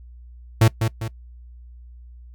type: tone with echo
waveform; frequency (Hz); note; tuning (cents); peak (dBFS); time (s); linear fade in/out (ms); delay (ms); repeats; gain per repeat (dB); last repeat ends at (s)
45% pulse; 111.8; A2; +28; -11; 0.61-0.68; 5; 200; 2; -7; 1.08
effects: noise-tail reverb RT60 0.1 s tail -21 dB re dry + added 60 Hz sine -40 dBFS peak until 2.34 s